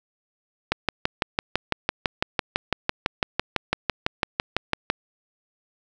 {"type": "click train", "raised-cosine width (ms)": 0.3, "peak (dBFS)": -4, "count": 26, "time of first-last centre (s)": [0.72, 4.901], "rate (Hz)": 5.98, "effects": []}